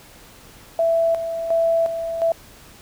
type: tone with tremolo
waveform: sine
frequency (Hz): 663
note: E5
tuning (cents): +10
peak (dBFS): -15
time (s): 0.79-2.32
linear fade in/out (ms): 2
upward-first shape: square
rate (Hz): 1.4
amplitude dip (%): 60
effects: pink hiss -46 dBFS RMS until 2.81 s